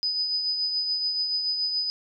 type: tone with tremolo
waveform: sine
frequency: 4992 Hz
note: D#8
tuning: 5 cents sharp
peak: -22 dBFS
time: 0.03-1.9 s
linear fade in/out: 0 ms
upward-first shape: triangle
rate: 7 Hz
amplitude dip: 45%
effects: none